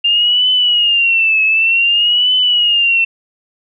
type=tone with vibrato; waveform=sine; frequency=2794 Hz; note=F7; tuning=in tune; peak=-9 dBFS; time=0.04-3.05 s; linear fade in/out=10 ms; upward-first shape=triangle; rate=0.54 Hz; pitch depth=140 cents each way; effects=none